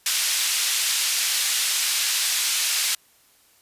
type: band-pass noise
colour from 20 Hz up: pink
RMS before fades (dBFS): -23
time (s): 0.06-2.95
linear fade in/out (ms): 2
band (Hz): 3000 to 12000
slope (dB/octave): 12
effects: white hiss -58 dBFS RMS until 3.61 s + resampled to 32000 Hz